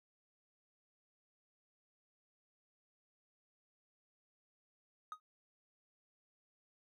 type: tone with exponential decay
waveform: triangle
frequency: 1252 Hz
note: D#6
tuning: 10 cents sharp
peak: -36 dBFS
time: 5.12-5.2 s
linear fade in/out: 1 ms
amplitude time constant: 16 ms
effects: none